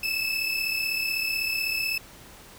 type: tone pair together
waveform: 30% pulse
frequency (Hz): 2590 / 2626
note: E7 / E7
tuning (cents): -31 / -7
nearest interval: unison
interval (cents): 24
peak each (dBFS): -28 / -24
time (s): 0.03-1.98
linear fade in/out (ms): 5
effects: pink hiss -48 dBFS RMS until 2.58 s